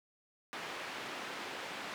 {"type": "band-pass noise", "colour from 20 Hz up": "white", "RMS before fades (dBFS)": -43, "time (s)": [0.53, 1.94], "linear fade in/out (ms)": 0, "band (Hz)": [200, 2400], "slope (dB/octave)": 12, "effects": []}